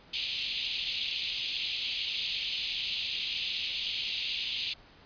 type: band-pass noise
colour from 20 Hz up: pink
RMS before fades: -34 dBFS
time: 0.13-4.74 s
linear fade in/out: 10 ms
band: 2600 to 4500 Hz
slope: 48 dB/octave
effects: pink hiss -56 dBFS RMS until 5.05 s + resampled to 11025 Hz